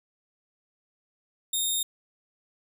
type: tone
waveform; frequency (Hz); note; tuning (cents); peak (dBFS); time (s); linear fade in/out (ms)
15% pulse; 3680; A#7; -23; -18; 1.53-1.83; 5
effects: none